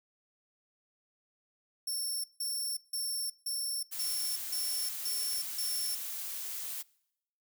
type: tone bursts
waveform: 15% pulse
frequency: 5420 Hz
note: E8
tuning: 47 cents sharp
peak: -27 dBFS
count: 8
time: 1.87-5.95 s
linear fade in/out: 5 ms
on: 370 ms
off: 160 ms
type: noise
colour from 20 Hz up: blue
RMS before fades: -39 dBFS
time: 3.91-6.83 s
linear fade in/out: 20 ms
effects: noise-tail reverb RT60 0.8 s tail -24 dB re dry